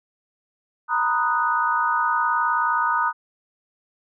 sine chord, B major seventh, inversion third, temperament equal with one note detuned, 928.6 / 987.8 / 1244.5 / 1480 Hz, A#5 / B5 / D#6 / F#6, -7 / 0 / 0 / 0 cents, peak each -24 / -27 / -22 / -25 dBFS, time 0.88-3.13 s, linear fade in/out 50 ms, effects none

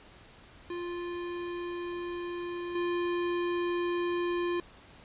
square tone with level steps, 349.2 Hz, F4, in tune, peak -35 / -29 dBFS, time 0.7-4.6 s, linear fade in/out 2 ms, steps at 2.75 s, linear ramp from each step 5 ms, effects pink hiss -54 dBFS RMS until 5.04 s + resampled to 8000 Hz

